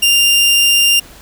sawtooth tone, 2794 Hz, F7, in tune, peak -5 dBFS, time 0.02-1 s, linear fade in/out 10 ms, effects pink hiss -39 dBFS RMS until 1.21 s

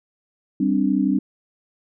sine chord, G suspended fourth, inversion none, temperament equal, 196 / 261.6 / 293.7 Hz, G3 / C4 / D4, 0 / 0 / 0 cents, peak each -21 dBFS, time 0.6-1.19 s, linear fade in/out 5 ms, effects none

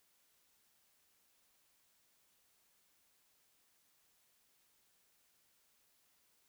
silence, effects white hiss -74 dBFS RMS until 6.48 s

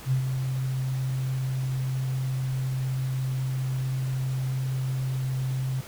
sine tone with ADSR envelope, 130.81 Hz, C3, in tune, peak -19 dBFS, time 0.05-5.81 s, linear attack 68 ms, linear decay 99 ms, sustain -6 dB, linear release 6 ms, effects pink hiss -44 dBFS RMS until 5.87 s

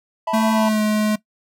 triangle chord, E suspended fourth, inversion none, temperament equal with one note detuned, 655.1 / 880 / 987.8 Hz, E5 / A5 / B5, -11 / 0 / 0 cents, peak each -23 dBFS, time 0.27-0.69 s, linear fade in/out 5 ms
square tone with pitch glide, 221.5 to 213 Hz, A3 to G#3, +12 to +44 cents, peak -17 dBFS, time 0.33-1.16 s, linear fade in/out 10 ms, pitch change -68 cents, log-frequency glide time 0.52-0.82 s
effects noise-tail reverb RT60 0.1 s tail -18 dB re dry

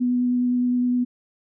sine tone with vibrato, 246.9 Hz, B3, in tune, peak -18 dBFS, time 0-1.05 s, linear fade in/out 20 ms, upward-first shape sine, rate 9.7 Hz, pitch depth 9 cents each way, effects none

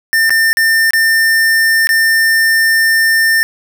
square tone with dropouts, 1800 Hz, A6, 39 cents sharp, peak -9 dBFS, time 0.13-3.43 s, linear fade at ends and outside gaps 0 ms, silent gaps 0.295-0.305 / 0.53-0.571 / 0.907-0.934 / 1.871-1.891 s, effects 8-bit

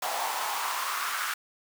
pink noise with high-pass filter sweep, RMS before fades -31 dBFS, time 0.02-1.34 s, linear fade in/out 5 ms, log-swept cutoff 750 to 1400 Hz, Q 3.7, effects none

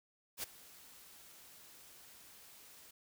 white noise with ADSR envelope, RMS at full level -39 dBFS, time 0.37-2.91 s, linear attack 64 ms, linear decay 11 ms, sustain -19 dB, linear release 5 ms, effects none

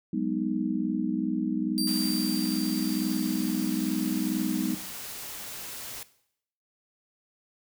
sine chord, G# minor seventh, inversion third, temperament just, 186.89 / 207.7 / 249.2 / 311.5 Hz, F#3 / G#3 / B3 / D#4, +18 / 0 / +16 / +2 cents, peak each -31 dBFS, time 0.13-4.75 s, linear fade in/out 5 ms
sawtooth tone with exponential decay, 4699 Hz, D8, in tune, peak -25 dBFS, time 1.78-5.51 s, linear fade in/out 0 ms, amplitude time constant 810 ms
white noise, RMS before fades -39 dBFS, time 1.87-6.03 s, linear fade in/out 2 ms
effects noise-tail reverb RT60 0.7 s tail -17 dB re dry

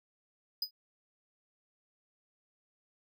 square tone with exponential decay, 4978 Hz, D#8, in tune, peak -28 dBFS, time 0.62-0.71 s, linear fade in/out 5 ms, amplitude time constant 18 ms, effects none

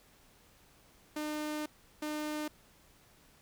sawtooth tone bursts at uneven times, 302.7 Hz, D#4, 48 cents flat, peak -31 dBFS, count 2, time 1.16-1.66 / 2.02-2.48 s, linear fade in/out 5 ms, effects pink hiss -63 dBFS RMS until 3.41 s

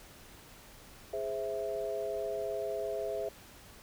sine chord, Ab augmented, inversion none, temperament equal, 415.3 / 523.3 / 659.3 Hz, Ab4 / C5 / E5, 0 / 0 / 0 cents, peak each -37 / -39 / -36 dBFS, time 1.13-3.29 s, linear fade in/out 5 ms, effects pink hiss -54 dBFS RMS until 3.82 s

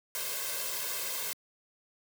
white noise with comb filter, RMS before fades -35 dBFS, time 0.15-1.33 s, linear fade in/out 0 ms, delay 1.9 ms, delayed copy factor +0.95, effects high-pass 200 Hz 12 dB/octave

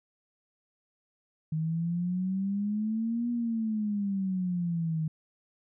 sine exponential two-way sweep, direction up then down, 155.56 to 240.9 to 155.56 Hz, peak -27 dBFS, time 1.52-5.08 s, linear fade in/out 5 ms, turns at 3.3 s, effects none

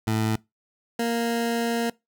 20% pulse tone pair in turn, 110 / 233.1 Hz, A2 / A#3, 0 / 0 cents, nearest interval octave + minor second, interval 1300 cents, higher second, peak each -17 / -18 dBFS, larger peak first, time 0.07-0.36 / 0.99-1.9 s, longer second, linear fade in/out 5 ms, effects noise-tail reverb RT60 0.2 s tail -23 dB re dry

